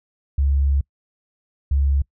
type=tone pair in turn; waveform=sine; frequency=69.5 / 69.5 Hz; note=C#2 / C#2; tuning=+5 / +5 cents; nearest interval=unison; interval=0 cents; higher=neither; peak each=-15 dBFS; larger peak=neither; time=0.38-0.81 / 1.71-2.02 s; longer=first; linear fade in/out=5 ms; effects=noise-tail reverb RT60 0.1 s tail -25 dB re dry